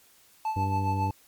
triangle tone with tremolo, 875 Hz, A5, 10 cents flat, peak -23 dBFS, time 0.45-1.11 s, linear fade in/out 2 ms, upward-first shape sine, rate 7.3 Hz, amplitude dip 60%
harmonic tone, 98 Hz, G2, in tune, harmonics 1 / 2 / 3 / 4 / 5, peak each -27 / -37 / -36 / -44 / -43 dBFS, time 0.56-1.11 s, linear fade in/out 5 ms
effects white hiss -59 dBFS RMS until 1.27 s + MP3 96 kbps

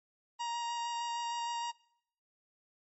45% pulse tone with vibrato, 942 Hz, A#5, 18 cents sharp, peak -34 dBFS, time 0.39-1.72 s, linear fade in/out 20 ms, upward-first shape square, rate 6.5 Hz, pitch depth 9 cents each way, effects noise-tail reverb RT60 0.7 s tail -23 dB re dry + MP3 32 kbps

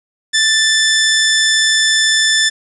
15% pulse tone, 1762 Hz, A6, 2 cents sharp, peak -4 dBFS, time 0.33-2.5 s, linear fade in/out 20 ms, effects resampled to 24000 Hz + 7-bit

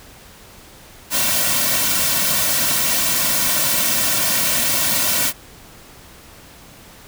white noise with comb filter, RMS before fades -18 dBFS, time 1.1-5.33 s, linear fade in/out 50 ms, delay 2.4 ms, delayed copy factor -0.7, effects pink hiss -43 dBFS RMS until 7.07 s

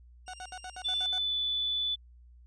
10% pulse tone with tremolo, 2794 Hz, F7, in tune, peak -36 dBFS, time 0.26-1.07 s, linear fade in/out 20 ms, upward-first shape triangle, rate 19 Hz, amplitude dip 65%
30% pulse tone bursts, 740 Hz, F#5, in tune, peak -37 dBFS, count 8, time 0.28-1.182 s, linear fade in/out 0 ms, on 55 ms, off 66 ms
sine tone with pitch glide, 3505 to 3481 Hz, A7 to A7, -7 to -19 cents, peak -28 dBFS, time 0.84-1.96 s, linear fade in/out 20 ms, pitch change -12 cents, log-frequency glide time 1.2-1.34 s
effects added 60 Hz sine -52 dBFS peak until 2.46 s + resampled to 22050 Hz

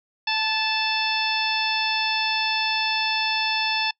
harmonic tone with a mistuned harmonic, 880 Hz, A5, in tune, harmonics 1 / 2 / 3 / 4 / 5 / 6, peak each -27 / -30 / -26 / -28 / -31 / -30 dBFS, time 0.27-3.91 s, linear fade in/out 5 ms, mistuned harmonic 2, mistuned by -20 cents, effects noise-tail reverb RT60 0.1 s tail -25 dB re dry

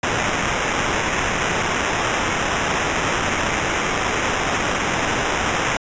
white noise with sample-and-hold, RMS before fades -21 dBFS, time 0.03-5.77 s, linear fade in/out 2 ms, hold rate 4410 Hz, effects resampled to 16000 Hz

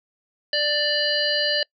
harmonic tone, 590 Hz, D5, 8 cents sharp, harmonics 1 / 3 / 5 / 7 / 8, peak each -26 / -26 / -26 / -26 / -26 dBFS, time 0.53-1.63 s, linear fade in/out 2 ms, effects noise-tail reverb RT60 0.1 s tail -26 dB re dry

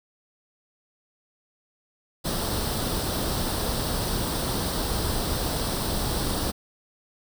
pink noise with comb filter, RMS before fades -27 dBFS, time 2.24-6.52 s, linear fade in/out 20 ms, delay 0.22 ms, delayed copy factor +0.6, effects none

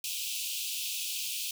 pink high-pass noise, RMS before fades -35 dBFS, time 0.04-1.51 s, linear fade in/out 2 ms, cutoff 2500 Hz, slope 96 dB/octave, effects none

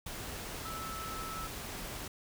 sine tone in noise, 1311 Hz, E6, 10 cents flat, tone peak -41 dBFS, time 0.65-1.47 s, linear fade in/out 5 ms, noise pink, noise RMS -42 dBFS, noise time 0.06-2.08 s, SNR -2 dB, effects none

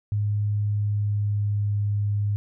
sine tone with pitch glide, 103.83 to 102.82 Hz, G#2 to G#2, 0 to -17 cents, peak -21 dBFS, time 0.12-2.36 s, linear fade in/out 0 ms, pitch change -17 cents, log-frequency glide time 0.61-1.73 s, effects none

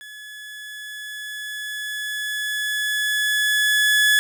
30% pulse tone with level ramp, 1705 Hz, G#6, 45 cents sharp, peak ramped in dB -35 to -11 dBFS, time 0.01-4.19 s, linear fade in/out 0 ms, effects none

